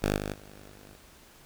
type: tone with level steps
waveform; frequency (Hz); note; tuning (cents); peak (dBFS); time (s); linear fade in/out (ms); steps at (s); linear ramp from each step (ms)
5% pulse; 50.5; G#1; -48; -14 / -21 / -38 / -40; 0.02-0.96; 10; 0.17 / 0.33 / 0.69; 10
effects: pink hiss -55 dBFS RMS until 1.45 s